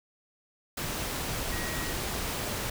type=tone in noise; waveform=sine; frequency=1900 Hz; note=A#6; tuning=33 cents sharp; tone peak=-39 dBFS; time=1.52-1.93 s; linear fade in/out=5 ms; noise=pink; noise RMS=-33 dBFS; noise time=0.77-2.7 s; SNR=-9 dB; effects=none